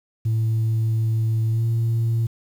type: tone with pitch glide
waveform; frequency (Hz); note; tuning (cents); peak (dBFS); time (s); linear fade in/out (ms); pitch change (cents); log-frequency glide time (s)
sine; 111.7 to 114.58; A2 to A#2; +27 to -29; -16; 0.25-2.27; 10; +44; 1.51-1.63
effects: tanh soft clip ceiling -16 dBFS + 8-bit